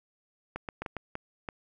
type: clicks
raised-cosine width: 0.5 ms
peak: -20 dBFS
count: 7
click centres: 0.56 / 0.688 / 0.82 / 0.862 / 0.967 / 1.154 / 1.488 s
effects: none